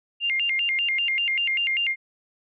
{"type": "tone with vibrato", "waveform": "sine", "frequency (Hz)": 2433, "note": "D#7", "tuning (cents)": -39, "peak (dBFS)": -21, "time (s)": [0.2, 1.96], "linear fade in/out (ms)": 50, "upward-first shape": "square", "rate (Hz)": 5.1, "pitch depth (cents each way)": 240, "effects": []}